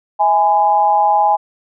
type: tone with amplitude modulation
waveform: sine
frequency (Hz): 829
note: G#5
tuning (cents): -3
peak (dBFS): -6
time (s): 0.19-1.37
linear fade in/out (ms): 20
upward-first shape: sine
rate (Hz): 181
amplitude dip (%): 80
effects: none